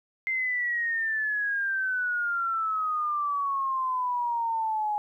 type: exponential sweep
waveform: sine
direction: down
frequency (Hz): 2093 to 830.6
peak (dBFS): -25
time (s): 0.27-4.98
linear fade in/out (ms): 0
effects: 11-bit